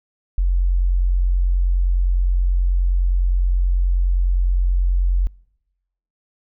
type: tone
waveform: sine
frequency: 44.78 Hz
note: F1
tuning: 44 cents sharp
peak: -14 dBFS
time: 0.38-5.27 s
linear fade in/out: 0 ms
effects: noise-tail reverb RT60 0.9 s tail -26 dB re dry